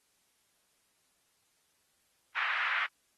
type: band-pass noise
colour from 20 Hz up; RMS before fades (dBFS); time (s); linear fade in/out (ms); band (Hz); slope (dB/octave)
pink; -32; 2.35-2.87; 20; 1300 to 2300; 24
effects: white hiss -73 dBFS RMS until 3.17 s + AAC 32 kbps